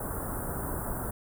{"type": "band-stop noise", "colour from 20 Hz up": "pink", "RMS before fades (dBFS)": -34, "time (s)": [0, 1.11], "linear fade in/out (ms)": 5, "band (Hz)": [1500, 9100], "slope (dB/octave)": 48, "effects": []}